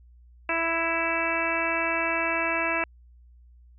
harmonic tone with a mistuned harmonic, 331 Hz, E4, 7 cents sharp, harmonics 1 / 2 / 3 / 4 / 5 / 6 / 7 / 8, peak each -34 / -31 / -32 / -33 / -32 / -35 / -31 / -30 dBFS, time 0.49-2.84 s, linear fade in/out 2 ms, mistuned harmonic 7, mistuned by -15 cents, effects added 60 Hz sine -50 dBFS peak until 3.78 s

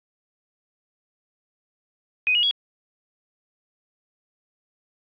sine tone with pitch steps, 2500 / 2888 / 3337 Hz, D#7 / F#7 / G#7, +8 / -43 / +8 cents, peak -17 dBFS, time 2.27-2.51 s, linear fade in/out 0 ms, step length 80 ms, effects resampled to 8000 Hz + 9-bit

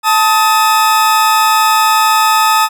40% pulse tone pair together, 880 / 1264.4 Hz, A5 / D#6, 0 / +27 cents, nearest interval tritone, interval 627 cents, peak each -10 dBFS, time 0.03-2.69 s, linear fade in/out 50 ms, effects none

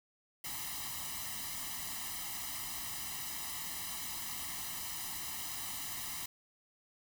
white noise with comb filter, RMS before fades -41 dBFS, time 0.44-6.26 s, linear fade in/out 5 ms, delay 1 ms, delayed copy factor +0.9, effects none

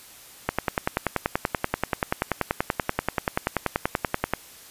click train, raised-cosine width 0.5 ms, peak -6 dBFS, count 41, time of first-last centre 0.49-4.336 s, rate 10.4 Hz, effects white hiss -47 dBFS RMS until 4.7 s + resampled to 32000 Hz

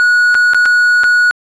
triangle tone with dropouts, 1460 Hz, F#6, 24 cents flat, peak -5 dBFS, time 0-1.31 s, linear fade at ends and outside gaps 0 ms, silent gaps 0.345-0.351 / 0.535-0.546 / 0.655-0.659 / 1.035-1.041 s, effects resampled to 22050 Hz

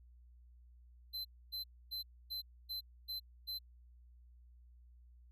square tone bursts, 4067 Hz, C8, 50 cents flat, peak -40 dBFS, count 7, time 1.13-3.59 s, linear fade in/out 20 ms, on 120 ms, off 270 ms, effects added 60 Hz sine -58 dBFS peak until 5.31 s

